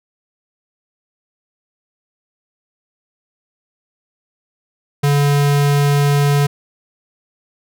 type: tone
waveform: square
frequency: 143.3 Hz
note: D3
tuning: 42 cents flat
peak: -12 dBFS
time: 5.03-6.47 s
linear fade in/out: 10 ms
effects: none